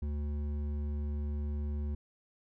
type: tone with hard clipping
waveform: sine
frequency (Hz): 73.4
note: D2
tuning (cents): 0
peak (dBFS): -34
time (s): 0.02-1.95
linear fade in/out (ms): 5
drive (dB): 9
effects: none